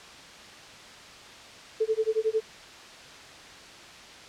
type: tone with tremolo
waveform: sine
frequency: 440 Hz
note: A4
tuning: in tune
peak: -20 dBFS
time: 1.8-2.41 s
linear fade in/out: 10 ms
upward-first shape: sine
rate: 11 Hz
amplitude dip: 100%
effects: white hiss -46 dBFS RMS until 4.28 s + low-pass 5000 Hz 12 dB/octave